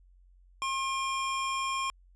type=tone pair together; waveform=square; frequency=1072.8 / 2400 Hz; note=C6 / D7; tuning=+43 / +37 cents; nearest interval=octave + major second; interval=1394 cents; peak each=-31 / -37 dBFS; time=0.62-1.9 s; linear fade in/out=0 ms; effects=added 45 Hz sine -56 dBFS peak until 2.15 s + resampled to 22050 Hz